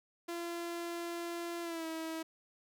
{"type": "tone with pitch glide", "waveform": "sawtooth", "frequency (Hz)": [341.9, 323.1], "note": ["F4", "E4"], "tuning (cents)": [-37, -35], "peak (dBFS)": -34, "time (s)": [0.28, 2.23], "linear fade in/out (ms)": 10, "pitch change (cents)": -98, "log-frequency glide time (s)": [1.62, 1.86], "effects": []}